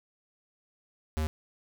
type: tone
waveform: square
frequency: 77.9 Hz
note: D#2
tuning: 3 cents sharp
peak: -28 dBFS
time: 1.17-1.27 s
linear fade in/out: 0 ms
effects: none